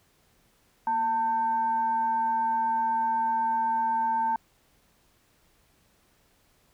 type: tone with frequency modulation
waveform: sine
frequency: 896 Hz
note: A5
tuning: 31 cents sharp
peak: -23 dBFS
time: 0.87-4.36 s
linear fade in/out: 2 ms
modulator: 660 Hz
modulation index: 0.27
effects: pink hiss -65 dBFS RMS until 6.73 s